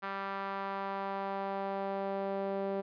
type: tone with band-pass filter sweep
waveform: sawtooth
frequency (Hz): 196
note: G3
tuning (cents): 0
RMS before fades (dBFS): -36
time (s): 0.02-2.82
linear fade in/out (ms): 20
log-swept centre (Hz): 1300 to 510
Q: 1.8
effects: resampled to 11025 Hz